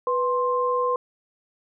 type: tone pair together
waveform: sine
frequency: 493.9 / 1051.1 Hz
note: B4 / C6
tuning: 0 / +8 cents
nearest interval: octave + minor second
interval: 1308 cents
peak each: -23 / -23 dBFS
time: 0.07-0.96 s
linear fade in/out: 2 ms
effects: none